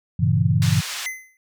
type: chord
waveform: sine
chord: G diminished seventh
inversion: none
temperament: equal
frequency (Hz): 98 / 116.54 / 138.59 / 164.81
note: G2 / Bb2 / Db3 / Fb3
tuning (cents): 0 / 0 / 0 / 0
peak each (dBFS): -21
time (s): 0.19-0.81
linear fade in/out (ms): 10
type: band-pass noise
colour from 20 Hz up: white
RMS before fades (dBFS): -30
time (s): 0.62-1.06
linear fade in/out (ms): 0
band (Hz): 1100 to 5800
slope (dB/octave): 12
type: tone with exponential decay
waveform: square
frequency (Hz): 2045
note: C7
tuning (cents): -40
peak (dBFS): -23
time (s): 1.06-1.37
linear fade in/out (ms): 1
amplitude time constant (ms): 67
effects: none